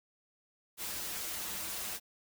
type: noise with comb filter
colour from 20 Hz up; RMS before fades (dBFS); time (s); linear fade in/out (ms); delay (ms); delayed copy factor
white; -39; 0.77-2; 50; 7.5; -0.9
effects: none